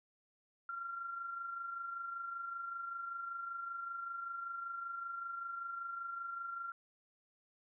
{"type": "tone with amplitude modulation", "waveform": "sine", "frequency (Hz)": 1376, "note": "F6", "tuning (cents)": -26, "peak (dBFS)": -38, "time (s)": [0.69, 6.72], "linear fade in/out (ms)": 2, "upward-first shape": "sine", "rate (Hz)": 25.2, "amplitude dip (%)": 45, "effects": []}